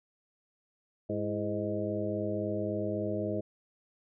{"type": "harmonic tone with a mistuned harmonic", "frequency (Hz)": 103.7, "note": "G#2", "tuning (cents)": -2, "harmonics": [1, 2, 3, 4, 5, 6], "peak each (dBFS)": [-38, -37, -36, -38, -39, -36], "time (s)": [1.09, 3.41], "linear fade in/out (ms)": 10, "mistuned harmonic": 3, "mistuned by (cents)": 83, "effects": []}